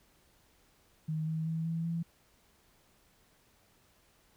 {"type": "tone with pitch steps", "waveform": "sine", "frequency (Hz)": [156.8, 159.36, 161.95, 164.6, 167.28], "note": ["D#3", "D#3", "E3", "E3", "E3"], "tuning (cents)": [14, 42, -30, -2, 26], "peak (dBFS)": -31, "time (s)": [1.08, 2.03], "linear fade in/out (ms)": 10, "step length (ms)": 190, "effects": ["pink hiss -67 dBFS RMS until 4.36 s"]}